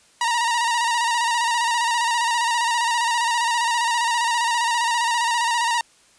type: tone with vibrato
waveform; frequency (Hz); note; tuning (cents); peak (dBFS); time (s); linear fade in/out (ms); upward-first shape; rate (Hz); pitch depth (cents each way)
sawtooth; 940; A#5; +14; -15; 0.21-5.81; 2; square; 15; 43
effects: white hiss -55 dBFS RMS until 6.18 s + resampled to 22050 Hz